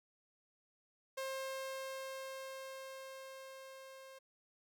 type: tone with level ramp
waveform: sawtooth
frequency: 532 Hz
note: C5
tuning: 29 cents sharp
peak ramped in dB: -35 to -49 dBFS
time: 1.17-4.19 s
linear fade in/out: 10 ms
effects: none